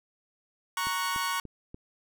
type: chord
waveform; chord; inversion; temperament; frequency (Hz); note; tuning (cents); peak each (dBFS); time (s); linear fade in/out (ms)
sawtooth; F# major; first; equal; 932.3 / 1108.7 / 1480; A#5 / C#6 / F#6; 0 / 0 / 0; -30 / -27 / -31; 0.77-1.4; 2
type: click train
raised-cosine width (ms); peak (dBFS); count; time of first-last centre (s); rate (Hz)
3; -29; 4; 0.87-1.745; 3.43
effects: none